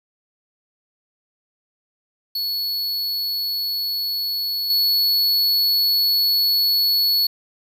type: tone with level steps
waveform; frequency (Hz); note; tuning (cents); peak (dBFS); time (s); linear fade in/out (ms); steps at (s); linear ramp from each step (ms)
square; 4400; C#8; -14; -22 / -16; 2.35-7.27; 5; 4.7; 2
effects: 8-bit